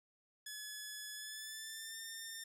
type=tone with pitch glide; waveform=10% pulse; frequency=1706 to 1807.4 Hz; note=G#6 to A6; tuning=+46 to +46 cents; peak=-36 dBFS; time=0.46-2.44 s; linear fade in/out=5 ms; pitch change=+100 cents; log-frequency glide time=1.14-2.03 s; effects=none